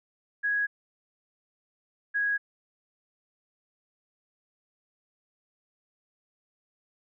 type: tone pair in turn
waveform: sine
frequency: 1661.2 / 1655.3 Hz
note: G#6 / G#6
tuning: 0 / -6 cents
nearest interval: unison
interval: 6 cents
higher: first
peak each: -24 dBFS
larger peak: neither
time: 0.43-0.67 / 2.14-2.38 s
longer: neither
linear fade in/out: 20 ms
effects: none